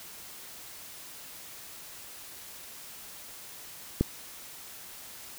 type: click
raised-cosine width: 3 ms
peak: -10 dBFS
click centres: 4.01 s
effects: white hiss -46 dBFS RMS until 5.38 s